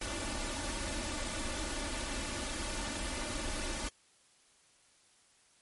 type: noise with comb filter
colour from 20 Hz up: pink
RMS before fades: -37 dBFS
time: 0.01-3.89 s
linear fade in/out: 5 ms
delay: 3.4 ms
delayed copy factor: +0.8
effects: white hiss -66 dBFS RMS until 5.61 s + MP3 48 kbps